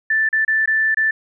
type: tone with dropouts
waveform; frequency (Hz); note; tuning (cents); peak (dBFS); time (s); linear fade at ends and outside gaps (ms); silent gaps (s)
sine; 1763; A6; +3; -14; 0.1-1.11; 5; 0.29-0.328 / 0.449-0.479 / 0.659-0.675 / 0.946-0.97
effects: none